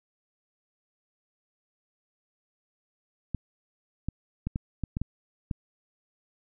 clicks, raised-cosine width 5 ms, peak -17 dBFS, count 8, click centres 3.347 / 4.086 / 4.47 / 4.559 / 4.837 / 4.969 / 5.016 / 5.512 s, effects none

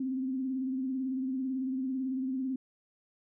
sine tone with vibrato, 261.6 Hz, C4, in tune, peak -30 dBFS, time 0-2.56 s, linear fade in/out 5 ms, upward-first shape sine, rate 18 Hz, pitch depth 50 cents each way, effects none

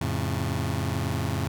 sawtooth chord, F augmented, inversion none, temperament just, 87.31 / 109.13 / 136.42 Hz, F2 / A2 / C#3, 0 / -14 / -27 cents, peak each -26 dBFS, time 0.01-1.48 s, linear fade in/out 5 ms, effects none

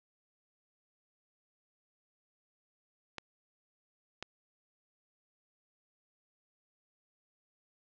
clicks, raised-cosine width 0.2 ms, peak -21 dBFS, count 2, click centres 3.183 / 4.226 s, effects low-pass 5000 Hz 12 dB/octave

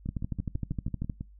two click trains, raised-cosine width 5 ms, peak -23 / -19 dBFS, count 8 / 14, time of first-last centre 0.06-1.209 / 0.09-1.098 s, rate 6.09 / 12.9 Hz, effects noise-tail reverb RT60 0.2 s tail -22 dB re dry + added 50 Hz sine -50 dBFS peak until 1.39 s

